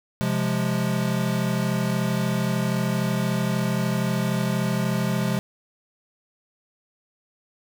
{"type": "chord", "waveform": "square", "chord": "F minor", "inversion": "second", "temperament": "equal", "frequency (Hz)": [130.81, 174.61, 207.7], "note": ["C3", "F3", "Ab3"], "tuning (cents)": [0, 0, 0], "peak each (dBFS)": -27, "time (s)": [0.21, 5.39], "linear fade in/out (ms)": 0, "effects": ["8-bit"]}